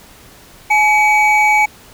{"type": "tone pair together", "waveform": "triangle", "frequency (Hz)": [848.4, 2265], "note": ["G#5", "C#7"], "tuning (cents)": [37, 37], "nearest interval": "octave + perfect fourth", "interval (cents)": 1700, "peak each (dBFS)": -10, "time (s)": [0.7, 1.66], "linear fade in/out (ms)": 10, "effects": ["pink hiss -42 dBFS RMS until 1.93 s"]}